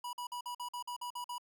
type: tone bursts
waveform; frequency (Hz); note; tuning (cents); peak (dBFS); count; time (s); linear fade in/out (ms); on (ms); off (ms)
square; 975; B5; -23; -39; 10; 0.04-1.382; 5; 91; 48
effects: none